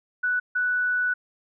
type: tone bursts at uneven times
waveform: sine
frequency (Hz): 1482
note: F#6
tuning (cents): +2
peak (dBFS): -21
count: 2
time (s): 0.23-0.4 / 0.55-1.14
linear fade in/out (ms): 10
effects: none